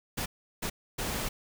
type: noise bursts at uneven times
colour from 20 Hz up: pink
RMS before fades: -33 dBFS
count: 3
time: 0.17-0.26 / 0.62-0.7 / 0.98-1.29 s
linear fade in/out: 10 ms
effects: none

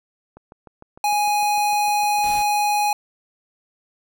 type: click train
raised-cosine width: 1 ms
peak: -28 dBFS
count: 14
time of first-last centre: 0.37-2.337 s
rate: 6.61 Hz
type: tone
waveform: square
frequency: 830.6 Hz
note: G#5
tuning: in tune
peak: -18 dBFS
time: 1.04-2.93 s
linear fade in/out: 2 ms
type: noise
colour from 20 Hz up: pink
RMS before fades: -37 dBFS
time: 2.23-2.43 s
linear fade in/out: 10 ms
effects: none

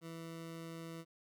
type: tone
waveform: 20% pulse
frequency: 164.81 Hz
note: E3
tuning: in tune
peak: -40 dBFS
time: 0.01-1.05 s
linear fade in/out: 50 ms
effects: 13-bit

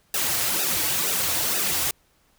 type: noise with flanger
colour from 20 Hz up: white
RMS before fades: -24 dBFS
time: 0.14-1.91 s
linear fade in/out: 2 ms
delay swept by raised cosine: 0.91 to 5.11 ms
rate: 2.1 Hz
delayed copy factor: -0.75
effects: pink hiss -63 dBFS RMS until 2.38 s

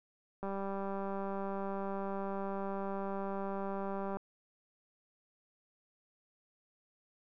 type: click train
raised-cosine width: 1 ms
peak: -26 dBFS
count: 734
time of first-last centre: 0.43-4.17 s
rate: 196 Hz
effects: none

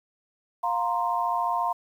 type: chord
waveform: sine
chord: F suspended fourth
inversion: none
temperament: equal with one note detuned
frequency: 704.9 / 932.3 / 1046.5 Hz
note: F5 / Bb5 / C6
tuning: +16 / 0 / 0 cents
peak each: -28 / -27 / -28 dBFS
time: 0.63-1.73 s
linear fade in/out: 10 ms
effects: 9-bit

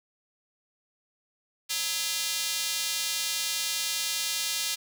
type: tone with high-pass filter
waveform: square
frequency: 185 Hz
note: F#3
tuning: in tune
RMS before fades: -30 dBFS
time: 1.69-4.76 s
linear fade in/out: 20 ms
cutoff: 3800 Hz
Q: 1.1
effects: none

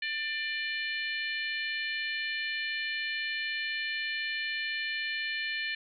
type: harmonic tone with a mistuned harmonic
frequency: 594 Hz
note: D5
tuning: 20 cents sharp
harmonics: 3 / 4 / 5 / 6 / 7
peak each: -34 / -36 / -39 / -45 / -41 dBFS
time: 0.02-5.75 s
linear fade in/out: 5 ms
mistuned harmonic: 7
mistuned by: +16 cents
effects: none

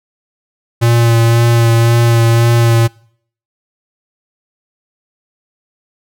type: tone with vibrato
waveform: square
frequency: 116.54 Hz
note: A#2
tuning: in tune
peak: -8 dBFS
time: 0.81-2.88 s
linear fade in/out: 20 ms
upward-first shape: sine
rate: 1.9 Hz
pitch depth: 18 cents each way
effects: noise-tail reverb RT60 0.6 s tail -25 dB re dry

